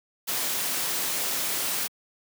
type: noise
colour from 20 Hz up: white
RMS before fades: -28 dBFS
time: 0.27-1.88 s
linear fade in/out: 20 ms
effects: high-pass 150 Hz 12 dB/octave